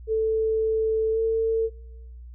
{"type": "tone with pitch glide", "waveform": "sine", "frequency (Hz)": [441.3, 448.8], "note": ["A4", "A4"], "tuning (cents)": [5, 34], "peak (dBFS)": -20, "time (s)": [0.07, 1.7], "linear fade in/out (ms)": 50, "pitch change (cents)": 29, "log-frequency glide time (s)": [1.12, 1.19], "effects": ["noise-tail reverb RT60 0.9 s tail -24 dB re dry", "added 60 Hz sine -39 dBFS peak until 2.34 s"]}